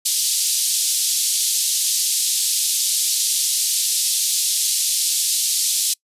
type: band-pass noise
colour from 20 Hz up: white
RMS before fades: -20 dBFS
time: 0.05-5.94 s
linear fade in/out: 10 ms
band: 3600 to 11000 Hz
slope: 24 dB/octave
effects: noise-tail reverb RT60 0.1 s tail -26 dB re dry + resampled to 32000 Hz